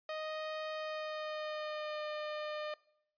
sawtooth tone with pitch glide, 622.3 to 605.3 Hz, D#5 to D#5, 0 to -48 cents, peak -34 dBFS, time 0.09-2.74 s, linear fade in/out 2 ms, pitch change -48 cents, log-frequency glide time 0.73-2.05 s, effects noise-tail reverb RT60 0.7 s tail -21 dB re dry + resampled to 11025 Hz

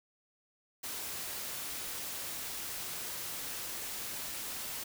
white noise, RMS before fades -40 dBFS, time 0.83-4.84 s, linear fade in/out 10 ms, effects none

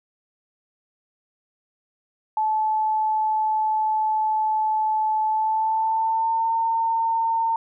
sine tone with pitch glide, 867 to 908 Hz, A5 to A#5, -26 to -46 cents, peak -19 dBFS, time 2.37-7.56 s, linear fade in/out 2 ms, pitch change +80 cents, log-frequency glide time 5.25-6.53 s, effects none

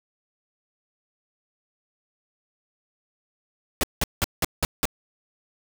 pink noise bursts, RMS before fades -22 dBFS, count 6, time 3.81-4.854 s, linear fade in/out 0 ms, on 24 ms, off 180 ms, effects none

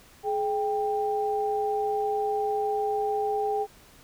sine tone pair together, 422.4 / 791 Hz, G#4 / G5, +29 / +15 cents, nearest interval major seventh, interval 1086 cents, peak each -27 / -27 dBFS, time 0.23-3.67 s, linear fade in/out 50 ms, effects pink hiss -54 dBFS RMS until 4.03 s

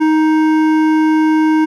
sine tone with hard clipping, 312.7 Hz, D#4, 9 cents sharp, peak -11 dBFS, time 0-1.66 s, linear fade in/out 20 ms, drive 12 dB, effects none

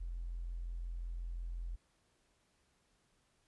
triangle tone with tanh clipping, 42.8 Hz, F1, 34 cents flat, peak -38 dBFS, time 0-1.76 s, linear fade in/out 10 ms, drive 2 dB, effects pink hiss -75 dBFS RMS until 3.47 s + resampled to 24000 Hz

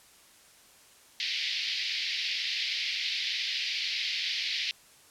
white band-pass noise, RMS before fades -32 dBFS, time 1.2-4.71 s, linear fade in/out 0 ms, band 2000 to 4900 Hz, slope 48 dB/octave, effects white hiss -57 dBFS RMS until 5.1 s + low-pass 11000 Hz 12 dB/octave

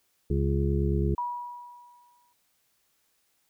harmonic tone, 69.3 Hz, C#2, in tune, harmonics 1 / 2 / 3 / 5 / 6, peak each -26 / -28 / -32 / -32 / -33 dBFS, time 0.3-1.15 s, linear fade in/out 5 ms
sine tone with exponential decay, 969 Hz, B5, 33 cents flat, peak -26 dBFS, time 1.18-2.33 s, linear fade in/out 2 ms, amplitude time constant 250 ms
effects white hiss -71 dBFS RMS until 3.49 s

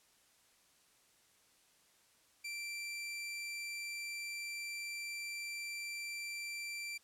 sawtooth tone, 2349 Hz, D7, in tune, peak -37 dBFS, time 2.44-6.98 s, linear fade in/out 10 ms, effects white hiss -69 dBFS RMS until 7.03 s + low-pass 11000 Hz 12 dB/octave

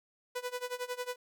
sawtooth tone with tremolo, 495.4 Hz, B4, 5 cents sharp, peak -29 dBFS, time 0.35-1.16 s, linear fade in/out 10 ms, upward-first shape sine, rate 11 Hz, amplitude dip 90%, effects none

